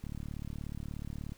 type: click train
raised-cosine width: 5 ms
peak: -28 dBFS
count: 48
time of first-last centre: 0.04-1.321 s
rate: 36.7 Hz
effects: pink hiss -61 dBFS RMS until 1.37 s